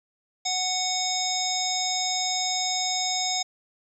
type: harmonic tone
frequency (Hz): 740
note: F#5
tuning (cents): 0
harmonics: 1 / 3 / 5 / 7 / 9 / 10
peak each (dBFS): -30 / -35 / -30 / -30 / -31 / -35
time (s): 0.45-3.43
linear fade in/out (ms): 10
effects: 10-bit